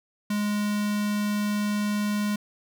square tone with notch filter, 207.7 Hz, G#3, in tune, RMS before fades -26 dBFS, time 0.3-2.36 s, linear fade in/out 5 ms, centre 560 Hz, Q 1.8, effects none

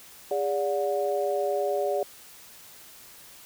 sine tone cluster, 406.8 / 578 / 726 Hz, G#4 / D5 / F#5, -36 / -28 / -33 cents, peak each -28 / -27 / -31 dBFS, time 0.31-2.03 s, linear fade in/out 2 ms, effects white hiss -49 dBFS RMS until 3.45 s

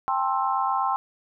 sine chord, A minor seventh, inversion third, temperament just, 792 / 880 / 1056 / 1320 Hz, G5 / A5 / C6 / E6, +18 / 0 / +16 / +2 cents, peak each -26 / -30 / -25 / -30 dBFS, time 0.08-0.96 s, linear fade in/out 0 ms, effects none

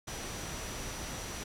sine tone in noise, 5870 Hz, F#8, 15 cents flat, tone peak -48 dBFS, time 0.07-1.44 s, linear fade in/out 10 ms, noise pink, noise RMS -40 dBFS, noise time 0.07-1.44 s, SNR -11 dB, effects low-pass 11000 Hz 12 dB/octave

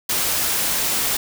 white noise, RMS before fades -21 dBFS, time 0.09-1.17 s, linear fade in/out 5 ms, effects none

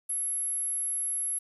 sine tone, 11175 Hz, F9, in tune, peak -28 dBFS, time 0.09-1.39 s, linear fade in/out 10 ms, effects 9-bit

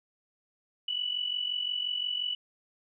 sine tone with amplitude modulation, 2960 Hz, F#7, in tune, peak -26 dBFS, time 0.88-2.35 s, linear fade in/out 5 ms, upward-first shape sine, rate 45.7 Hz, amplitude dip 70%, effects none

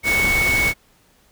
sine tone in noise, 2217 Hz, C#7, in tune, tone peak -16 dBFS, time 0.03-0.74 s, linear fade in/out 50 ms, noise pink, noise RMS -24 dBFS, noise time 0.03-0.74 s, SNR +5 dB, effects pink hiss -57 dBFS RMS until 1.31 s

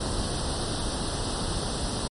pink noise with comb filter, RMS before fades -29 dBFS, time 0-2.08 s, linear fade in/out 10 ms, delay 0.22 ms, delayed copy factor +0.9, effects MP3 48 kbps

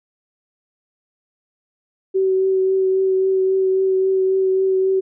sine tone with vibrato, 380 Hz, F#4, 46 cents sharp, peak -14 dBFS, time 2.14-5.01 s, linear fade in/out 20 ms, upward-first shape triangle, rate 3.7 Hz, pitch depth 16 cents each way, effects none

